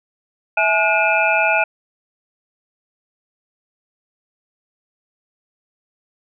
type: tone cluster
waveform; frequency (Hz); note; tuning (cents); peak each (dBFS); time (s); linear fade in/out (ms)
sine; 655 / 846 / 1443 / 2406 / 2587; E5 / G#5 / F#6 / D7 / E7; -11 / +32 / -44 / +41 / -33; -20; 0.57-1.64; 5
effects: none